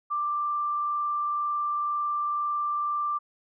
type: tone with frequency modulation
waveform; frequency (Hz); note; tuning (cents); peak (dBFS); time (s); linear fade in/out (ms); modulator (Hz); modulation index
sine; 1180; D6; +8; -25; 0.1-3.19; 20; 22; 0.29
effects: none

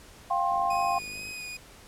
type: chord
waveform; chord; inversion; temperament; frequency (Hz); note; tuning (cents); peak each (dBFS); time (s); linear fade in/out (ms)
sine; F suspended second; none; equal with one note detuned; 698.5 / 784 / 1061.1; F5 / G5 / C6; 0 / 0 / +24; -28; 0.3-0.99; 10
type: click train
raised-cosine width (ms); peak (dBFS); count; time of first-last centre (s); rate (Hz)
2; -36; 42; 0.52-1.31; 51.9
type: tone with vibrato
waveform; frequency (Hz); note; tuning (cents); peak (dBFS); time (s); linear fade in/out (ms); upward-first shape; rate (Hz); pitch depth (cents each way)
sawtooth; 2490; D#7; +1; -33; 0.7-1.57; 5; sine; 2.2; 18
effects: pink hiss -51 dBFS RMS until 1.87 s + low-pass 12000 Hz 12 dB/octave

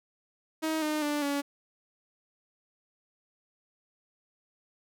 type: tone with pitch steps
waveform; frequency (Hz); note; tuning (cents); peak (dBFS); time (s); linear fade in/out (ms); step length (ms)
sawtooth; 316.5 / 305.2 / 294.3 / 283.8; D#4 / D#4 / D4 / C#4; +30 / -33 / +4 / +41; -24; 0.62-1.42; 20; 200
effects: none

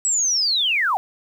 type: linear sweep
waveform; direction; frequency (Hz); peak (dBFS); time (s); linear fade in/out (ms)
sine; down; 7902 to 707; -17; 0.05-0.97; 0
effects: 8-bit

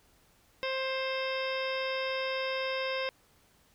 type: harmonic tone with a mistuned harmonic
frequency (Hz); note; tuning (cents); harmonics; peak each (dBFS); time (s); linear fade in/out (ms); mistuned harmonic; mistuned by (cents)
527; C5; +12; 1 / 2 / 3 / 4 / 5 / 6 / 7 / 9 / 10; -33 / -39 / -41 / -39 / -40 / -44 / -43 / -48 / -46; 0.63-3.09; 0; 9; +36
effects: pink hiss -65 dBFS RMS until 3.74 s

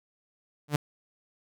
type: tone with exponential growth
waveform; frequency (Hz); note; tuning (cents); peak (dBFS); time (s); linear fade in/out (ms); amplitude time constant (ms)
sawtooth; 147.2; D3; +4; -16; 0.68-0.76; 5; 17
effects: none

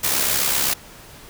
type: noise with amplitude modulation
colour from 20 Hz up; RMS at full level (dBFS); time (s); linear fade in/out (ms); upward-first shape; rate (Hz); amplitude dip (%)
white; -18; 0.03-0.74; 10; sine; 67.6; 50
effects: pink hiss -43 dBFS RMS until 1.29 s

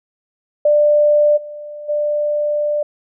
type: tone with level steps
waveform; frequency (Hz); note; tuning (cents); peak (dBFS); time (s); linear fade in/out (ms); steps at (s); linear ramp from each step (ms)
sine; 593; D5; +17; -9 / -28 / -15; 0.65-2.83; 5; 1.36 / 1.88; 20
effects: none

